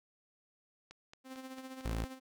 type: click train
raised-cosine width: 0.2 ms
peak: -34 dBFS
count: 5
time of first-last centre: 0.91-1.809 s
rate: 4.45 Hz
type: tone with tremolo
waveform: sawtooth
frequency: 261.6 Hz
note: C4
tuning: in tune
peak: -39 dBFS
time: 1.24-2.2 s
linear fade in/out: 50 ms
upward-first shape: sine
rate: 15 Hz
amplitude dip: 55%
type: tone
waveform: sawtooth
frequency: 55.7 Hz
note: A1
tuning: 22 cents sharp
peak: -30 dBFS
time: 1.85-2.05 s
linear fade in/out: 5 ms
effects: none